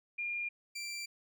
sine / 20% pulse tone pair in turn, 2409 / 2353 Hz, D7 / D7, +43 / +3 cents, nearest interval unison, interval 40 cents, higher first, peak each -34 / -34 dBFS, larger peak neither, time 0.18-0.49 / 0.75-1.06 s, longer neither, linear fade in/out 10 ms, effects none

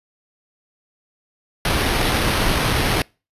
pink noise with sample-and-hold, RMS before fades -19 dBFS, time 1.65-3.02 s, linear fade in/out 2 ms, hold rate 7350 Hz, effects noise-tail reverb RT60 0.3 s tail -26 dB re dry + resampled to 32000 Hz

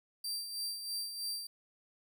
sawtooth tone with tremolo, 4699 Hz, D8, in tune, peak -32 dBFS, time 0.24-1.47 s, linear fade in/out 5 ms, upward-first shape sine, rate 3.1 Hz, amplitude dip 55%, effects none

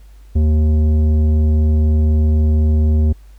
sine tone with tanh clipping, 77 Hz, D#2, 17 cents flat, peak -12 dBFS, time 0.35-3.13 s, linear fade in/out 10 ms, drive 11 dB, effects added 50 Hz sine -38 dBFS peak until 3.38 s + pink hiss -56 dBFS RMS until 3.38 s

